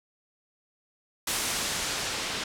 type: noise with low-pass filter sweep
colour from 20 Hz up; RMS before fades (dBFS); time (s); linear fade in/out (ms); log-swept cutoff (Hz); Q
white; -31; 1.27-2.44; 5; 11000 to 4700; 0.7
effects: none